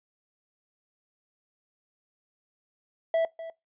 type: tone with echo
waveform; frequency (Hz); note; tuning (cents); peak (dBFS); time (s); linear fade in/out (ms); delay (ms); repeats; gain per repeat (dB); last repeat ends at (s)
triangle; 657; E5; -6; -19; 3.14-3.25; 2; 250; 1; -14; 3.5
effects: noise-tail reverb RT60 0.2 s tail -21 dB re dry + resampled to 8000 Hz